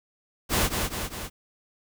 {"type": "noise with echo", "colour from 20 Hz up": "pink", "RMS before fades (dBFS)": -23, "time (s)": [0.49, 0.7], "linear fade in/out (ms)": 50, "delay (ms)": 200, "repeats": 3, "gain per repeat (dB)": -4, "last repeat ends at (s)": 1.3, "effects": []}